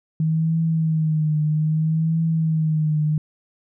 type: tone with vibrato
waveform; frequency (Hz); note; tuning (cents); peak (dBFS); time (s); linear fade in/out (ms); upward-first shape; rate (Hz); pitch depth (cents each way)
sine; 157.6; D#3; +23; -17; 0.2-3.18; 2; triangle; 0.62; 66
effects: none